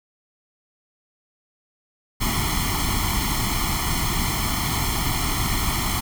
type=noise with comb filter; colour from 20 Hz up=pink; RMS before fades=-23 dBFS; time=2.2-6.01 s; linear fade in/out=20 ms; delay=0.94 ms; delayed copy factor=+1; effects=none